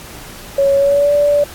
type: tone with pitch glide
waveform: sine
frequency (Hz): 554.4 to 581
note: C#5 to D5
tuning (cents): 0 to -19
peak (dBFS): -9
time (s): 0.58-1.44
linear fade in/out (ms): 5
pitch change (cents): +81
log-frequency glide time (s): 0.77-1.12
effects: pink hiss -34 dBFS RMS until 1.54 s + AAC 64 kbps